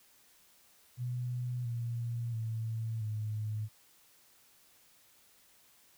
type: tone with pitch steps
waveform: sine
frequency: 123.47 / 117.89 / 112.57 / 107.49 Hz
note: B2 / A#2 / A2 / A2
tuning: 0 / +20 / +40 / -40 cents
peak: -33 dBFS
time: 0.97-3.69 s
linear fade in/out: 50 ms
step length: 680 ms
effects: white hiss -64 dBFS RMS until 5.97 s